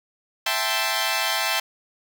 10% pulse chord, A minor seventh, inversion second, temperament equal, 659.3 / 784 / 880 / 1046.5 Hz, E5 / G5 / A5 / C6, 0 / 0 / 0 / 0 cents, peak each -19 dBFS, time 0.46-1.6 s, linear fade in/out 5 ms, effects none

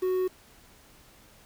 triangle tone with quantisation, 370 Hz, F#4, in tune, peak -22 dBFS, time 0.02-0.28 s, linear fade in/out 10 ms, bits 8, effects pink hiss -56 dBFS RMS until 1.45 s

